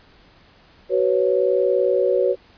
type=chord; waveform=sine; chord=F# suspended fourth; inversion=none; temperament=equal with one note detuned; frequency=375.6 / 493.9 / 554.4 Hz; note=F#4 / B4 / C#5; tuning=+26 / 0 / 0 cents; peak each=-20 dBFS; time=0.89-2.36 s; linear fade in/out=50 ms; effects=pink hiss -52 dBFS RMS until 2.57 s + resampled to 11025 Hz